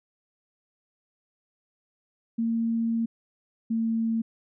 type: tone pair in turn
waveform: sine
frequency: 228.8 / 226.2 Hz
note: A#3 / A3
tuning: -32 / +48 cents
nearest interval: unison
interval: 20 cents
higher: first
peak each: -23 dBFS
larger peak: neither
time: 2.38-3.06 / 3.7-4.22 s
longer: first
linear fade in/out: 10 ms
effects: none